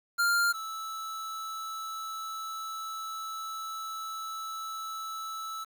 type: tone pair in turn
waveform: square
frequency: 1396.9 / 1311.7 Hz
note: F6 / E6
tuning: 0 / -9 cents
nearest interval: minor second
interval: 109 cents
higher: first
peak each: -24 / -36 dBFS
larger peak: first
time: 0.18-0.53 / 0.53-5.65 s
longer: second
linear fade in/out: 20 ms
effects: 9-bit